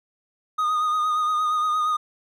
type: tone with vibrato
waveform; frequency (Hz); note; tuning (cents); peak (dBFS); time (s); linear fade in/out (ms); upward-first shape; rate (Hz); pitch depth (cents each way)
triangle; 1237; D#6; -10; -18; 0.58-1.97; 10; sine; 8.6; 31
effects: none

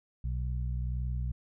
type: harmonic tone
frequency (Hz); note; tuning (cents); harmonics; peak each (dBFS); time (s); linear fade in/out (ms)
61.74; B1; 0; 1 / 2 / 3; -31 / -36 / -47; 0.24-1.32; 5
effects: none

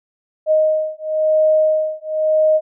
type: beating tone pair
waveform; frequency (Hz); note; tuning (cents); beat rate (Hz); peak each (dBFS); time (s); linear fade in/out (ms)
sine; 622.3 / 623.27; D#5 / D#5; 0 / +3; 0.97; -16; 0.46-2.61; 50
effects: none

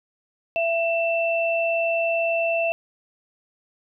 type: tone pair together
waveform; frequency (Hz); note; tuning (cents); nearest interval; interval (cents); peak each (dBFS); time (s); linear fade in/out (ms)
sine; 667.8 / 2671; E5 / E7; +22 / +22; 2 octaves; 2400; -21 / -25; 0.56-2.72; 0
effects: none

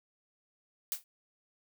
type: noise with exponential decay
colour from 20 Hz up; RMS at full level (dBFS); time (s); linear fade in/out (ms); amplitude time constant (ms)
blue; -29; 0.92-1.04; 1; 24
effects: none

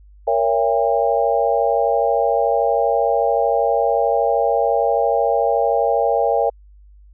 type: chord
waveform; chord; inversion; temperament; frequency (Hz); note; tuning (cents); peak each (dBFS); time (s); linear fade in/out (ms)
sine; A# diminished seventh; none; just; 466.2 / 559.4 / 671.3 / 805.5; A#4 / C#5 / E5 / G5; 0 / +16 / +31 / +47; -20; 0.27-6.5; 10
effects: added 50 Hz sine -43 dBFS peak until 7.13 s

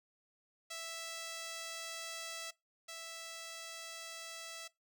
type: tone pair in turn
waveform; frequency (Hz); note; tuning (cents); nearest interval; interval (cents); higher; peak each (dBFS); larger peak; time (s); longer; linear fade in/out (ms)
5% pulse; 659.3 / 659.3; E5 / E5; 0 / 0; unison; 0; neither; -31 / -34; first; 0.7-2.51 / 2.88-4.68; first; 10
effects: noise-tail reverb RT60 0.2 s tail -21 dB re dry

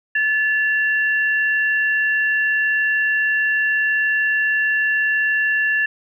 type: tone pair together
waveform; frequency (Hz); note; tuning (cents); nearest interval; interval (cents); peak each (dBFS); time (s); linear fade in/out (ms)
sine; 1729.6 / 2736; A6 / F7; -30 / -36; minor sixth; 794; -16 / -25; 0.15-5.86; 5
effects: none

